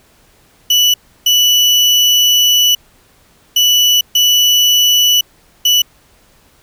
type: tone bursts at uneven times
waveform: 35% pulse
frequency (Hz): 2960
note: F#7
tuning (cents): 0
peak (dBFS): -6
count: 5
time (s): 0.7-0.94 / 1.26-2.75 / 3.56-4.01 / 4.15-5.21 / 5.65-5.82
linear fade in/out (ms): 5
effects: pink hiss -50 dBFS RMS until 6.62 s